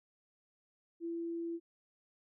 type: tone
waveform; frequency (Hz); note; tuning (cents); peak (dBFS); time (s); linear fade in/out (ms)
sine; 336.1; E4; +34; -36; 1-1.6; 50
effects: none